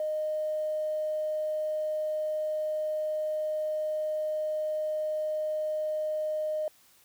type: tone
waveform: triangle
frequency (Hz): 616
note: D#5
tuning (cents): -17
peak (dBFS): -24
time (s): 0-6.68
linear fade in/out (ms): 2
effects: tanh soft clip ceiling -26 dBFS + white hiss -61 dBFS RMS until 7.04 s